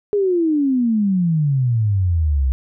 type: exponential sweep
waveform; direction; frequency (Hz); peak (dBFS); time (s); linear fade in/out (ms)
sine; down; 419.4 to 63; -14; 0.13-2.52; 0
effects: none